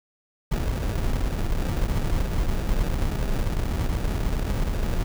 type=noise with sample-and-hold; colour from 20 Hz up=brown; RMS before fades=-24 dBFS; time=0.51-5.04 s; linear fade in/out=10 ms; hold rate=1050 Hz; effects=none